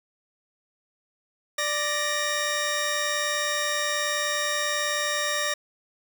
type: tone pair together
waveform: 15% pulse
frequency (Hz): 590.4 / 1870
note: D5 / A#6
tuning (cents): +9 / +5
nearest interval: octave + minor sixth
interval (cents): 1996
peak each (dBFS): -21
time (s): 1.58-5.54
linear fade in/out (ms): 5
effects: none